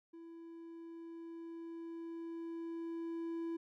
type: tone with level ramp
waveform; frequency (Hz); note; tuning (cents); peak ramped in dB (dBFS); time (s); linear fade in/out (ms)
triangle; 332.7; E4; +16; -48 to -35; 0.13-3.57; 10
effects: none